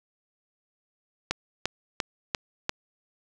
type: click train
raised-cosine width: 0.2 ms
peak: -8 dBFS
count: 5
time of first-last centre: 1.31-2.694 s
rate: 2.89 Hz
effects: none